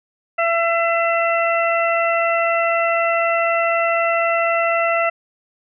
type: harmonic tone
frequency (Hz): 672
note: E5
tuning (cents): +33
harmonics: 1 / 2 / 3 / 4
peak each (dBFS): -18 / -21 / -23 / -24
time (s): 0.38-5.1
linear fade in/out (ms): 10
effects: none